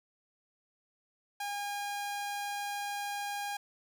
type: tone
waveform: sawtooth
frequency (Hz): 813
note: G#5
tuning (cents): -37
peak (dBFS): -31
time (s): 1.4-3.57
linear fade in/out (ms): 5
effects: none